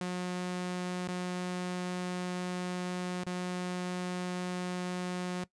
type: tone with dropouts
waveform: sawtooth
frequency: 180.4 Hz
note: F#3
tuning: 44 cents flat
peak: -29 dBFS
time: 0.01-5.44 s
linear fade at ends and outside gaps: 2 ms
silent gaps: 1.077-1.086 / 3.236-3.266 s
effects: noise-tail reverb RT60 0.1 s tail -19 dB re dry + resampled to 22050 Hz